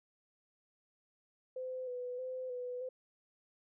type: tone with vibrato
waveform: sine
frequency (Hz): 504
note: B4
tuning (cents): +35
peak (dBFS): -38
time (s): 1.56-2.89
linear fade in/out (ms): 5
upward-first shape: square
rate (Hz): 1.6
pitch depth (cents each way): 29
effects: none